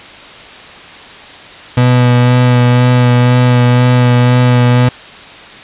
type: tone with vibrato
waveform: 35% pulse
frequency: 123.47 Hz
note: B2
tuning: in tune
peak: -4 dBFS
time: 1.77-4.89 s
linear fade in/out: 5 ms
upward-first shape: sine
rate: 2 Hz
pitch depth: 16 cents each way
effects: white hiss -32 dBFS RMS until 5.63 s + resampled to 8000 Hz